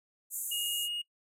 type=band-pass noise; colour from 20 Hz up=white; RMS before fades=-37 dBFS; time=0.3-0.89 s; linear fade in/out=50 ms; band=6700 to 14000 Hz; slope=96 dB/octave
type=tone; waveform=triangle; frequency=2866 Hz; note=F7; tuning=44 cents sharp; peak=-31 dBFS; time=0.51-1.02 s; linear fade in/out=10 ms
effects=noise-tail reverb RT60 0.1 s tail -21 dB re dry